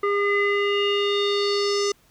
square tone with low-pass filter sweep, 405.3 Hz, G#4, 42 cents flat, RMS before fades -22 dBFS, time 0.03-1.92 s, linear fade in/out 5 ms, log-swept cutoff 1600 to 6000 Hz, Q 4.9, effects pink hiss -59 dBFS RMS until 2.1 s

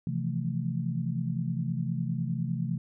sine chord, F major seventh, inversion second, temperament equal, 130.81 / 164.81 / 174.61 / 220 Hz, C3 / E3 / F3 / A3, 0 / 0 / 0 / 0 cents, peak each -32 / -32 / -35 / -36 dBFS, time 0.07-2.78 s, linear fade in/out 2 ms, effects none

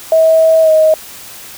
sine tone with pitch glide, 644 to 628.9 Hz, E5 to D#5, -41 to +18 cents, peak -5 dBFS, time 0.12-0.94 s, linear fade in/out 2 ms, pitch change -41 cents, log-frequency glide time 0.62-0.7 s, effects white hiss -32 dBFS RMS until 1.57 s

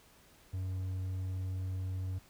triangle tone, 93.3 Hz, F#2, 15 cents sharp, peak -32 dBFS, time 0.53-2.19 s, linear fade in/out 10 ms, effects pink hiss -62 dBFS RMS until 2.29 s

